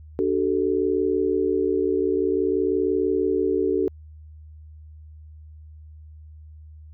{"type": "chord", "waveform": "sine", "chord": "D major", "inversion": "none", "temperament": "equal with one note detuned", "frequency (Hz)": [293.7, 379.5, 440], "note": ["D4", "F#4", "A4"], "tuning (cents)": [0, 44, 0], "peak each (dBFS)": [-26, -22, -24], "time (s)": [0.19, 3.88], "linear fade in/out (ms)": 0, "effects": ["added 77 Hz sine -41 dBFS peak until 6.93 s"]}